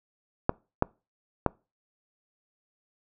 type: clicks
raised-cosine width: 1 ms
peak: -7 dBFS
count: 3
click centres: 0.494 / 0.824 / 1.463 s
effects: noise-tail reverb RT60 0.3 s tail -25 dB re dry